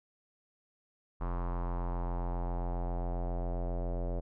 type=tone with low-pass filter sweep; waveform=square; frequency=43.71 Hz; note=F1; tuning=2 cents sharp; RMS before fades=-34 dBFS; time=1.2-4.21 s; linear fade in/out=20 ms; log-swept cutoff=1100 to 590 Hz; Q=3.2; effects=none